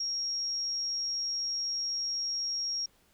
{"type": "tone", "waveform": "sine", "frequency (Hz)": 5588, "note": "F8", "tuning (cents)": 0, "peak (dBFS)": -30, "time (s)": [0, 2.86], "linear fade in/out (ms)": 5, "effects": ["pink hiss -66 dBFS RMS until 3.13 s"]}